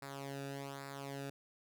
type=tone with flanger; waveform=sawtooth; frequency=138.59 Hz; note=C#3; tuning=in tune; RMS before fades=-45 dBFS; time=0.02-1.3 s; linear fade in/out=5 ms; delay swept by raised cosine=0.32 to 0.96 ms; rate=1.2 Hz; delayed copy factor=-0.75; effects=none